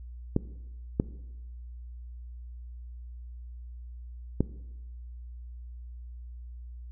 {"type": "clicks", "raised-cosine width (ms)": 3, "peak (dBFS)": -10, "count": 3, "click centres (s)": [0.364, 0.999, 4.406], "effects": ["noise-tail reverb RT60 1.0 s tail -18 dB re dry", "added 60 Hz sine -40 dBFS peak until 6.91 s"]}